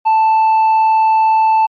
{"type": "tone with tanh clipping", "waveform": "sine", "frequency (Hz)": 881, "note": "A5", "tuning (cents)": 2, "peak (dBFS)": -9, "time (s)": [0.05, 1.67], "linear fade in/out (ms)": 20, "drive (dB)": 3, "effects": ["MP3 48 kbps"]}